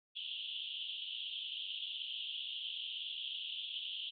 pink band-pass noise, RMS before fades -43 dBFS, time 0.15-4.11 s, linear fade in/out 20 ms, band 2900 to 3500 Hz, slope 96 dB/octave, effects none

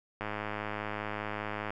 click train, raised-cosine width 0.5 ms, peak -20 dBFS, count 158, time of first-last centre 0.21-1.705 s, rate 105 Hz, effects none

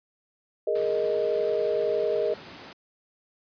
sine chord, Ab suspended second, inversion none, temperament equal, 415.3 / 466.2 / 622.3 Hz, Ab4 / Bb4 / Eb5, 0 / 0 / 0 cents, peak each -27 dBFS, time 0.67-2.34 s, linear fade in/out 5 ms
pink noise, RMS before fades -43 dBFS, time 0.75-2.73 s, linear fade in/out 5 ms
effects high-pass 150 Hz 12 dB/octave + resampled to 11025 Hz

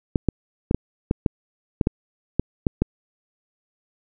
clicks, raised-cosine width 3 ms, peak -5 dBFS, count 11, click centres 0.158 / 0.287 / 0.711 / 0.746 / 1.111 / 1.262 / 1.812 / 1.871 / 2.396 / 2.668 / 2.82 s, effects none

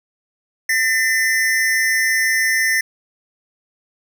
square tone pair together, 1800 / 2026 Hz, A6 / B6, +39 / +44 cents, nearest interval major second, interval 205 cents, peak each -18 / -19 dBFS, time 0.69-2.81 s, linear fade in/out 5 ms, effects none

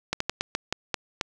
slowing click train, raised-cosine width 0.2 ms, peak -8 dBFS, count 8, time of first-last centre 0.13-1.212 s, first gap 74 ms, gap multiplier 1.24, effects none

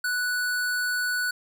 square tone, 1480 Hz, F#6, in tune, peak -25 dBFS, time 0.04-1.31 s, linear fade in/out 5 ms, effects none

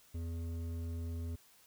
sine tone with hard clipping, 83.5 Hz, E2, 23 cents sharp, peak -39 dBFS, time 0.14-1.36 s, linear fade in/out 10 ms, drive 10 dB, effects white hiss -64 dBFS RMS until 1.66 s

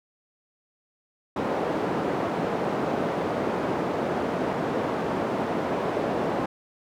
white band-pass noise, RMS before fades -27 dBFS, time 1.36-6.46 s, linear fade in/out 5 ms, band 170 to 630 Hz, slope 12 dB/octave, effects none

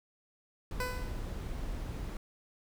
brown noise, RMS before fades -38 dBFS, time 0.71-2.17 s, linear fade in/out 2 ms
15% pulse tone with exponential decay, 501 Hz, B4, 25 cents sharp, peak -25 dBFS, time 0.8-1.36 s, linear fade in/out 2 ms, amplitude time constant 120 ms
effects none

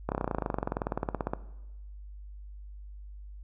slowing click train, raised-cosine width 1 ms, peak -15 dBFS, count 29, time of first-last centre 0.09-1.335 s, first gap 29 ms, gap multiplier 1.03, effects noise-tail reverb RT60 1.0 s tail -17 dB re dry + added 50 Hz sine -42 dBFS peak until 3.43 s

